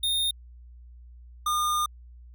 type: tone pair in turn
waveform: square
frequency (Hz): 3668 / 1213.1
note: A#7 / D#6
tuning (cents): -29 / -44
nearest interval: octave + perfect fifth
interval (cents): 1915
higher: first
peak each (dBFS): -24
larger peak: neither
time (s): 0.03-0.31 / 1.46-1.86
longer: second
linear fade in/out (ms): 5
effects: added 60 Hz sine -45 dBFS peak until 2.34 s